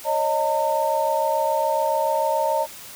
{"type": "tone cluster", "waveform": "sine", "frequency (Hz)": [553, 620, 908], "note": ["C#5", "D#5", "A#5"], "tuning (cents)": [-4, -6, -46], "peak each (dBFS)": [-25, -23, -22], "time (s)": [0.04, 2.67], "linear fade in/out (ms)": 50, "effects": ["white hiss -40 dBFS RMS until 2.95 s"]}